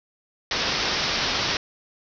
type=low-pass noise; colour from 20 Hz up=white; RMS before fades=-25 dBFS; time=0.51-1.57 s; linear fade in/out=2 ms; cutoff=5700 Hz; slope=96 dB/octave; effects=none